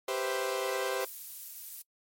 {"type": "chord", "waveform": "sawtooth", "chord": "C major seventh", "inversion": "second", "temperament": "equal", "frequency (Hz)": [392, 493.9, 523.3, 659.3], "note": ["G4", "B4", "C5", "E5"], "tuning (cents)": [0, 0, 0, 0], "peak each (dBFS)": [-31, -34, -30, -36], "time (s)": [0.08, 1.05], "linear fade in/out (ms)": 5}
{"type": "noise", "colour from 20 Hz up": "violet", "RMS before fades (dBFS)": -42, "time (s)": [1, 1.82], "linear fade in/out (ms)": 5}
{"effects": ["noise-tail reverb RT60 0.1 s tail -24 dB re dry", "MP3 64 kbps"]}